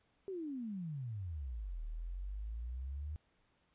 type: exponential two-way sweep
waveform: sine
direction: down then up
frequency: 399.9 to 37.89 to 77.9 Hz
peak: -39 dBFS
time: 0.28-3.16 s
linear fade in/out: 0 ms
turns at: 1.83 s
effects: pink hiss -75 dBFS RMS until 3.74 s + resampled to 8000 Hz